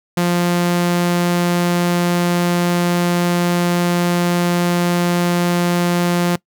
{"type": "tone", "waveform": "sawtooth", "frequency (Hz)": 174.9, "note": "F3", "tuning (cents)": 3, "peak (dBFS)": -10, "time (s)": [0.17, 6.36], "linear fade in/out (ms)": 5, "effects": ["noise-tail reverb RT60 0.1 s tail -22 dB re dry"]}